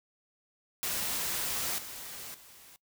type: noise with level steps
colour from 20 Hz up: white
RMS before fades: -33 / -43 / -54 dBFS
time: 0.83-2.76 s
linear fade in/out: 0 ms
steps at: 1.78 / 2.34 s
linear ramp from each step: 5 ms
effects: noise-tail reverb RT60 0.1 s tail -21 dB re dry